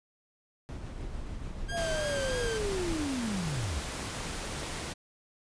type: noise with tremolo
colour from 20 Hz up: brown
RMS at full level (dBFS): -37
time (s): 0.69-3.04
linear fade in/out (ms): 0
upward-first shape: triangle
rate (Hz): 6.8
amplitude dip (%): 30
type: tone with vibrato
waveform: sawtooth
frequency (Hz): 1593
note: G6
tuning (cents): +27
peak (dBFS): -33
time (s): 1.68-2.59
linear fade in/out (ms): 20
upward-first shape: triangle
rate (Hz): 3.2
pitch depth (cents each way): 50
type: linear sweep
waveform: sine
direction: down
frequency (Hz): 698.5 to 52.4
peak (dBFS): -31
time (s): 1.71-3.82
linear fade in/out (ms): 50
type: noise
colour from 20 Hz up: pink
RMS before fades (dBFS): -37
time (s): 1.76-4.94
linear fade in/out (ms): 20
effects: resampled to 22050 Hz